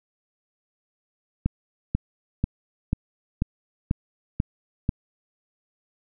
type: click train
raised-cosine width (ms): 5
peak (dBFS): -9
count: 8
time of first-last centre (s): 1.46-4.891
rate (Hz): 2.04
effects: none